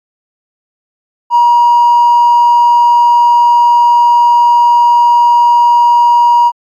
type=tone with hard clipping; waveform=sine; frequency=954 Hz; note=A#5; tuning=40 cents sharp; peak=-4 dBFS; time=1.3-6.52 s; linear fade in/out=50 ms; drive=1 dB; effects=MP3 96 kbps